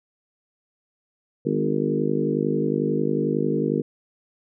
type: harmonic tone with a mistuned harmonic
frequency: 51.1 Hz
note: G#1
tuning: 27 cents flat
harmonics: 3 / 4 / 5 / 6 / 7 / 8 / 9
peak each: -28 / -28 / -28 / -28 / -28 / -28 / -28 dBFS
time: 1.45-3.82 s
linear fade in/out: 10 ms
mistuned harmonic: 5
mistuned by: -21 cents
effects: none